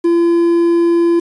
triangle tone with quantisation, 340.3 Hz, F4, 45 cents flat, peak -7 dBFS, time 0.04-1.2 s, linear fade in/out 10 ms, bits 6, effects resampled to 22050 Hz

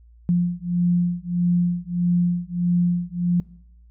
sine beating tone pair, 174.61 / 176.21 Hz, F3 / F3, 0 / +16 cents, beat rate 1.6 Hz, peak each -21 dBFS, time 0.29-3.4 s, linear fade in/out 0 ms, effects noise-tail reverb RT60 0.8 s tail -23 dB re dry + added 58 Hz sine -47 dBFS peak until 3.9 s

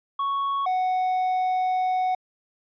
triangle tone pair in turn, 1110 / 740.8 Hz, C#6 / F#5, +2 / +2 cents, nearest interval perfect fifth, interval 700 cents, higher first, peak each -21 / -19 dBFS, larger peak second, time 0.19-0.66 / 0.66-2.15 s, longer second, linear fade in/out 5 ms, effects resampled to 11025 Hz

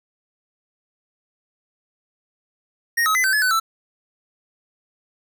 square tone with pitch steps, 1864 / 1279 / 2024 / 1541 / 1709 / 1506 / 1326 Hz, A#6 / D#6 / B6 / G6 / G#6 / F#6 / E6, -1 / +47 / +42 / -30 / +49 / +30 / +10 cents, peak -17 dBFS, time 2.97-3.6 s, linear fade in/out 10 ms, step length 90 ms, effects none

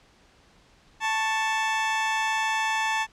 20% pulse tone pair together, 881.3 / 1108.7 Hz, A5 / C#6, +3 / 0 cents, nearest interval major third, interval 397 cents, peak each -19 / -28 dBFS, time 1-3.07 s, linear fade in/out 50 ms, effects pink hiss -58 dBFS RMS until 3.12 s + low-pass 6000 Hz 12 dB/octave

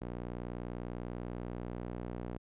sawtooth tone with band-pass filter, 60.1 Hz, B1, 46 cents flat, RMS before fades -41 dBFS, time 0.01-2.38 s, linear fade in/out 10 ms, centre 340 Hz, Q 0.56, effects resampled to 8000 Hz

